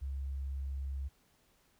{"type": "tone", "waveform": "sine", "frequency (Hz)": 68.1, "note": "C#2", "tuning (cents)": -30, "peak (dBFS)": -35, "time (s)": [0.01, 1.09], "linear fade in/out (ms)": 20, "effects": ["pink hiss -70 dBFS RMS until 1.79 s"]}